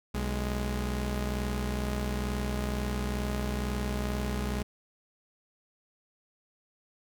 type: tone pair together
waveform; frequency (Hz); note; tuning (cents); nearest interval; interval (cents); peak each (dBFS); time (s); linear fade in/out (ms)
sawtooth; 62.2 / 207.8; B1 / G#3; +13 / +1; octave + major sixth; 2088; -27 / -30; 0.14-4.63; 10
effects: none